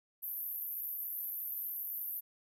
pink band-pass noise, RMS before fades -40 dBFS, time 0.22-2.21 s, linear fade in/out 20 ms, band 12000 to 14000 Hz, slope 96 dB/octave, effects none

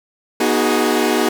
sawtooth chord, G# minor seventh, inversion first, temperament equal with one note detuned, 242.3 / 311.1 / 370 / 415.3 Hz, B3 / D#4 / F#4 / G#4, -33 / 0 / 0 / 0 cents, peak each -16 dBFS, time 0.4-1.29 s, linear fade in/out 5 ms, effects none

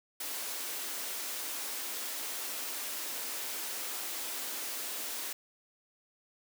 white high-pass noise, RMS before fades -38 dBFS, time 0.2-5.33 s, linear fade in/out 5 ms, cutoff 240 Hz, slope 48 dB/octave, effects none

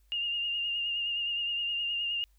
sine tone with vibrato, 2822 Hz, F7, 17 cents sharp, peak -29 dBFS, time 0.12-2.24 s, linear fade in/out 0 ms, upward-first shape triangle, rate 9.6 Hz, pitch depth 35 cents each way, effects added 50 Hz sine -61 dBFS peak until 2.38 s + white hiss -74 dBFS RMS until 2.38 s

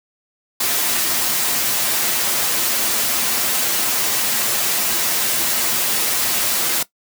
white noise with comb filter, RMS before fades -19 dBFS, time 0.6-6.83 s, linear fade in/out 5 ms, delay 8.6 ms, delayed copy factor +0.55, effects noise-tail reverb RT60 0.1 s tail -17 dB re dry + high-pass 150 Hz 12 dB/octave

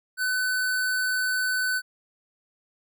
square tone, 1507 Hz, F#6, 31 cents sharp, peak -24 dBFS, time 0.17-1.82 s, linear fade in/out 50 ms, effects none

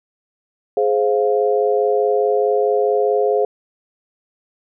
sine chord, F minor, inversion first, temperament just, 419.1 / 523.8 / 698.5 Hz, Ab4 / C5 / F5, +16 / +2 / 0 cents, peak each -16 / -19 / -21 dBFS, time 0.77-3.45 s, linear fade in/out 2 ms, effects none

